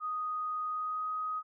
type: tone with pitch glide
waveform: sine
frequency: 1244.5 to 1255.3 Hz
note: D#6 to D#6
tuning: 0 to +15 cents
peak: -32 dBFS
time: 0-1.43 s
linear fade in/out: 50 ms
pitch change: +15 cents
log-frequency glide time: 0.68-1.09 s
effects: none